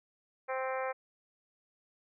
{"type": "harmonic tone", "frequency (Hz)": 261.6, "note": "C4", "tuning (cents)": 0, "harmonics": [2, 3, 4, 5, 6, 7, 8, 9], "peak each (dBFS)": [-35, -39, -41, -43, -45, -46, -47, -48], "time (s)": [0.48, 0.93], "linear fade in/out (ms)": 20, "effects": []}